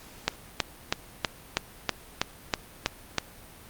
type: click train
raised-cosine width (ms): 0.2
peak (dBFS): -5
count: 10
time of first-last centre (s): 0.28-3.183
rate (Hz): 3.1
effects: pink hiss -49 dBFS RMS until 3.69 s + Opus 48 kbps